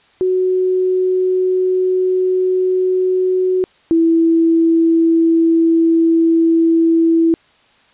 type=tone pair in turn; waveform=sine; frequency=370 / 329.6 Hz; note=F#4 / E4; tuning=0 / 0 cents; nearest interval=major second; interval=200 cents; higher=first; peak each=-12 / -9 dBFS; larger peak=second; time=0.21-3.64 / 3.91-7.34 s; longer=neither; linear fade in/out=0 ms; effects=white hiss -52 dBFS RMS until 7.93 s + resampled to 8000 Hz